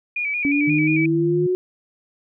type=tone with vibrato; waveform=sine; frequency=2364 Hz; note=D7; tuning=11 cents sharp; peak=-21 dBFS; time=0.16-1.06 s; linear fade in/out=5 ms; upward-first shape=square; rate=5.6 Hz; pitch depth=53 cents each way
type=exponential sweep; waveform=sine; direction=up; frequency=280 to 369 Hz; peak=-17 dBFS; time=0.45-1.55 s; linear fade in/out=0 ms
type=tone with pitch glide; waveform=sine; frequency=153.5 to 154.66 Hz; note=D#3 to D#3; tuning=-23 to -10 cents; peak=-22 dBFS; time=0.67-1.47 s; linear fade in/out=10 ms; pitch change=+13 cents; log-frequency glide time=0.8-1.2 s
effects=none